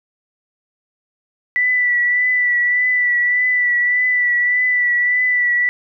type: tone with vibrato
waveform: sine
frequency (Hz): 1970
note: B6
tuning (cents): -5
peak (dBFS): -13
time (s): 1.56-5.69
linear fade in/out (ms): 0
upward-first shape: triangle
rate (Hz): 1.7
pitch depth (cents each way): 32
effects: none